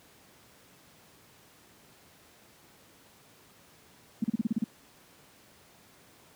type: tone bursts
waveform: sine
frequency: 222.5 Hz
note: A3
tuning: 20 cents sharp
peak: -23 dBFS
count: 8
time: 4.22-4.641 s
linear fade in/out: 5 ms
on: 22 ms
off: 35 ms
effects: pink hiss -58 dBFS RMS until 6.35 s + high-pass 100 Hz 12 dB/octave